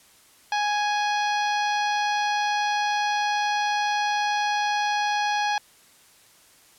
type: harmonic tone with a mistuned harmonic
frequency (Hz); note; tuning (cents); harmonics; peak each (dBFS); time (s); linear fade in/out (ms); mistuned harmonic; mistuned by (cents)
830.6; G#5; 0; 1 / 2 / 3 / 4 / 5 / 6 / 7; -23 / -29 / -33 / -35 / -37 / -39 / -40; 0.52-5.58; 2; 5; +27
effects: white hiss -55 dBFS RMS until 6.78 s + low-pass 12000 Hz 12 dB/octave